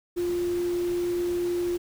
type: tone in noise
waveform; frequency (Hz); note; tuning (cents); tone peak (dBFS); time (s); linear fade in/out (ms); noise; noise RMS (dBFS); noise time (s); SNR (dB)
sine; 350.5; F4; +6; -24; 0.16-1.78; 20; pink; -42; 0.16-1.78; +15
effects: none